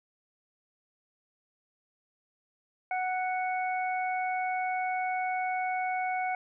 harmonic tone, 740 Hz, F#5, in tune, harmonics 1 / 2 / 3, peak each -29 / -39 / -36 dBFS, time 2.91-6.35 s, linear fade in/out 2 ms, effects none

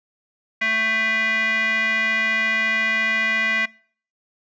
square tone with band-pass filter, 221.4 Hz, A3, 11 cents sharp, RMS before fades -21 dBFS, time 0.61-3.66 s, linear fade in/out 10 ms, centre 2100 Hz, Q 6.5, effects noise-tail reverb RT60 0.5 s tail -23 dB re dry + resampled to 16000 Hz

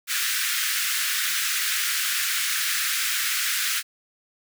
pink high-pass noise, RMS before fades -25 dBFS, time 0.07-3.83 s, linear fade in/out 50 ms, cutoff 1400 Hz, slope 48 dB/octave, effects none

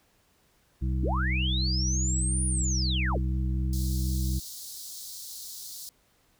harmonic tone, 64.1 Hz, C2, 35 cents flat, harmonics 1 / 2 / 3 / 5, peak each -26 / -32 / -36 / -40 dBFS, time 0.81-4.4 s, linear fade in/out 20 ms
sine linear two-way sweep, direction up then down, 233.1 to 9700 to 233.1 Hz, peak -29 dBFS, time 1.03-3.18 s, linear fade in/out 2 ms, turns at 2.46 s
pink high-pass noise, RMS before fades -41 dBFS, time 3.73-5.89 s, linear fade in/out 0 ms, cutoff 4000 Hz, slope 48 dB/octave
effects pink hiss -66 dBFS RMS until 6.39 s

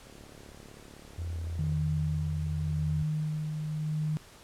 click train, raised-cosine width 2 ms, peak -37 dBFS, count 60, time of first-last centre 0.07-1.723 s, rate 35.7 Hz
sine tone with vibrato, 83.9 Hz, E2, 31 cents sharp, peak -32 dBFS, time 1.18-3.03 s, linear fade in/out 5 ms, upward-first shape square, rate 2.9 Hz, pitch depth 13 cents each way
sine tone with tremolo, 153.8 Hz, D#3, 20 cents flat, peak -27 dBFS, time 1.59-4.17 s, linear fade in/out 0 ms, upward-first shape sine, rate 0.88 Hz, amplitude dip 40%
effects pink hiss -53 dBFS RMS until 4.43 s + low-pass 11000 Hz 12 dB/octave

